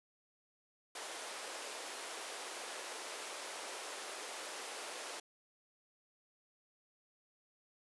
pink high-pass noise, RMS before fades -45 dBFS, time 0.95-5.2 s, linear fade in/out 5 ms, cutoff 410 Hz, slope 24 dB/octave, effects resampled to 24000 Hz

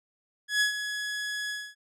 sawtooth tone with ADSR envelope, 1685 Hz, G#6, 25 cents sharp, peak -17 dBFS, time 0.48-1.75 s, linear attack 130 ms, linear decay 110 ms, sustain -10 dB, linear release 250 ms, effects low-pass 9000 Hz 12 dB/octave

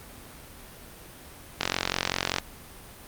click train, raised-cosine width 0.2 ms, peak -6 dBFS, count 36, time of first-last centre 1.61-2.384 s, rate 45.2 Hz, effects pink hiss -46 dBFS RMS until 3.07 s + Opus 32 kbps

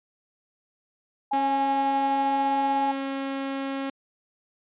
sine tone with pitch glide, 828 to 832.8 Hz, G#5 to G#5, -5 to +5 cents, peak -22 dBFS, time 1.31-2.92 s, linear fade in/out 10 ms, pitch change +10 cents, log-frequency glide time 1.99-2.49 s
sawtooth tone, 272.1 Hz, C#4, 32 cents flat, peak -24 dBFS, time 1.33-3.9 s, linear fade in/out 5 ms
effects resampled to 8000 Hz

